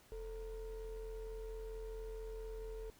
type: ring-modulated tone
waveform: triangle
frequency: 242.2 Hz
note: B3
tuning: 34 cents flat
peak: -38 dBFS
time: 0.12-2.9 s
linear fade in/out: 0 ms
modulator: 200 Hz
effects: pink hiss -65 dBFS RMS until 2.99 s